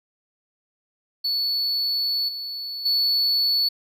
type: tone with level steps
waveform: triangle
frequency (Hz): 4435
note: C#8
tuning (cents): 0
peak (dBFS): -20 / -28 / -17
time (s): 1.24-3.69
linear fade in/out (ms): 10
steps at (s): 2.28 / 2.85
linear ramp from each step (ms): 10
effects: none